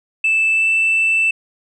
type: tone with pitch glide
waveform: sine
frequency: 2637 to 2654 Hz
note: E7 to E7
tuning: 0 to +11 cents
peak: -11 dBFS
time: 0.24-1.31 s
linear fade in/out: 5 ms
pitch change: +11 cents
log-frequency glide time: 0.51-0.69 s
effects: tanh soft clip ceiling -10 dBFS

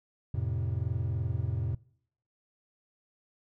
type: chord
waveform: triangle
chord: F major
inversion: none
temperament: equal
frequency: 87.31 / 110 / 130.81 Hz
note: F2 / A2 / C3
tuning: 0 / 0 / 0 cents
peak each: -31 / -30 / -32 dBFS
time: 0.34-1.75 s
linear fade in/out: 5 ms
effects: noise-tail reverb RT60 0.7 s tail -24 dB re dry

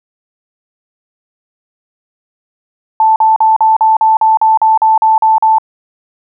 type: tone bursts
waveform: sine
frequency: 880 Hz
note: A5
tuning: in tune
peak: -5 dBFS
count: 13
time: 3-5.584 s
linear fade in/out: 2 ms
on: 160 ms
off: 42 ms
effects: none

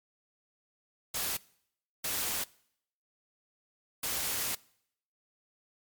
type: noise bursts at uneven times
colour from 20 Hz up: white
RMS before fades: -33 dBFS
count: 3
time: 1.14-1.37 / 2.04-2.44 / 4.03-4.55 s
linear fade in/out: 5 ms
effects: noise-tail reverb RT60 0.7 s tail -23 dB re dry + MP3 96 kbps

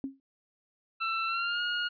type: tone with exponential decay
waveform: sine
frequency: 270.4 Hz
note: C#4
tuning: 43 cents flat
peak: -28 dBFS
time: 0.04-0.2 s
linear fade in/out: 1 ms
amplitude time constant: 33 ms
type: tone with pitch glide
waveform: 25% pulse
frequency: 1337 to 1433 Hz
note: E6 to F6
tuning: +24 to +44 cents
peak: -25 dBFS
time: 1-1.89 s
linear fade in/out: 20 ms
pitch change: +120 cents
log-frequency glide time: 1.26-1.61 s
effects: resampled to 11025 Hz

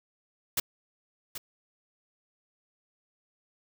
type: noise with echo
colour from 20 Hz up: white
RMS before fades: -27 dBFS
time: 0.57-0.6 s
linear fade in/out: 5 ms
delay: 780 ms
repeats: 1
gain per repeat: -11 dB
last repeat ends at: 1.38 s
effects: none

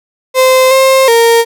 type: tone with pitch steps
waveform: 35% pulse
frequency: 518 / 530 / 463 Hz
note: C5 / C5 / A#4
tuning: -17 / +22 / -12 cents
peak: -3 dBFS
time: 0.34-1.45 s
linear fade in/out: 50 ms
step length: 370 ms
effects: none

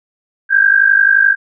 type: tone pair together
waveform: sine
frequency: 1568 / 1619.5 Hz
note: G6 / G#6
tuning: 0 / -44 cents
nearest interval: minor second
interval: 56 cents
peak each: -10 dBFS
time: 0.49-1.36 s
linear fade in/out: 50 ms
effects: none

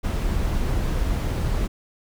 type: noise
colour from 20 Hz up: brown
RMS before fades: -23 dBFS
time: 0.03-1.68 s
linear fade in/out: 20 ms
effects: none

